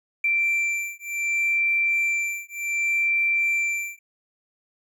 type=beating tone pair; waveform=triangle; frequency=2349 / 2349.67 Hz; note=D7 / D7; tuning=0 / 0 cents; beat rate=0.67 Hz; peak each=-21 dBFS; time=0.24-3.99 s; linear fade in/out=5 ms; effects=tanh soft clip ceiling -17 dBFS